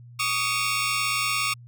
20% pulse tone cluster, 1135 / 1238 / 2213 / 2728 Hz, C#6 / D#6 / C#7 / F7, +41 / -9 / -3 / -41 cents, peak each -24 / -23 / -27 / -24 dBFS, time 0.19-1.54 s, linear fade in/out 10 ms, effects added 120 Hz sine -43 dBFS peak until 1.67 s

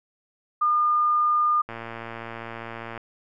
sine tone, 1212 Hz, D#6, 46 cents flat, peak -18 dBFS, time 0.61-1.62 s, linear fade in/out 10 ms
click train, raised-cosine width 0.5 ms, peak -20 dBFS, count 149, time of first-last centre 1.69-2.977 s, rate 115 Hz
effects none

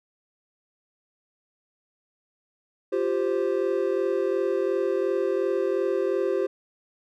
triangle chord, F suspended second, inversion none, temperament equal, 349.2 / 392 / 523.3 Hz, F4 / G4 / C5, 0 / 0 / 0 cents, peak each -26 / -23 / -26 dBFS, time 2.92-6.47 s, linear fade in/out 10 ms, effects none

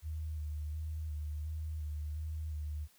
sine tone with vibrato, 76.7 Hz, D#2, 24 cents flat, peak -36 dBFS, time 0.02-2.88 s, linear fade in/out 50 ms, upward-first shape square, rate 1.4 Hz, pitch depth 31 cents each way, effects white hiss -66 dBFS RMS until 2.98 s

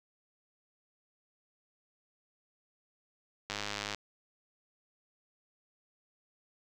click train, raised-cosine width 0.2 ms, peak -18 dBFS, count 47, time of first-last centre 3.5-3.947 s, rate 103 Hz, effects none

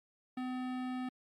sine tone with hard clipping, 254 Hz, B3, 49 cents sharp, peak -38 dBFS, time 0.37-1.09 s, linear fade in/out 5 ms, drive 18 dB, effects Opus 48 kbps

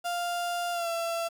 35% pulse tone with pitch glide, 698.5 to 672.4 Hz, F5 to E5, 0 to +34 cents, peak -27 dBFS, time 0.04-1.29 s, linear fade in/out 20 ms, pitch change -66 cents, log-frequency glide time 0.72-0.89 s, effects 9-bit

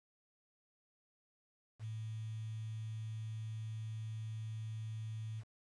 sine tone with quantisation, 110 Hz, A2, in tune, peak -40 dBFS, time 1.79-5.44 s, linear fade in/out 50 ms, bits 10, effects resampled to 22050 Hz

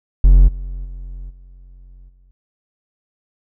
triangle tone with level steps, 44.94 Hz, F#1, 50 cents flat, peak -3 / -22 / -26 / -37 / -46 dBFS, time 0.24-2.31 s, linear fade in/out 0 ms, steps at 0.47 / 0.84 / 1.29 / 2.08 s, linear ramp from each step 20 ms, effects none

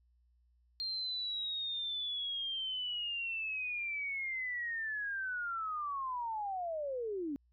sine linear sweep, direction down, 4204 to 268.7 Hz, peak -35 dBFS, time 0.8-7.36 s, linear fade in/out 0 ms, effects added 60 Hz sine -67 dBFS peak until 7.52 s

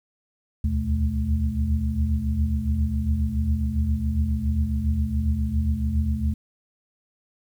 sine tone cluster, 70.1 / 77.4 / 80.2 / 123.5 / 215.7 Hz, C#2 / D#2 / E2 / B2 / A3, +20 / -9 / -47 / 0 / -34 cents, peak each -28 / -23 / -32 / -32 / -28 dBFS, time 0.64-6.34 s, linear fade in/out 5 ms, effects 9-bit

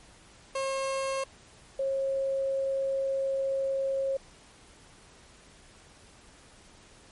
30% pulse / sine tone pair in turn, 538 / 540.9 Hz, C5 / C#5, +48 / -43 cents, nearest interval unison, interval 9 cents, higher second, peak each -26 dBFS, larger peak neither, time 0.55-1.24 / 1.79-4.17 s, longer second, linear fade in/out 5 ms, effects pink hiss -55 dBFS RMS until 7.11 s + MP3 48 kbps

